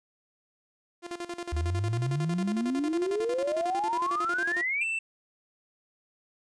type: tone with tremolo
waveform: sawtooth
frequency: 347.2 Hz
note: F4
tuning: 10 cents flat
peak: -29 dBFS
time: 1.02-4.65 s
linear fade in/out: 50 ms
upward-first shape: square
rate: 11 Hz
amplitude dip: 80%
type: exponential sweep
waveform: sine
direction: up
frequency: 73 to 2448 Hz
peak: -26 dBFS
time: 1.52-4.84 s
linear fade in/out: 10 ms
type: tone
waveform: triangle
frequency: 2666 Hz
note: E7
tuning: 19 cents sharp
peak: -26 dBFS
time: 4.81-4.99 s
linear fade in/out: 5 ms
effects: resampled to 22050 Hz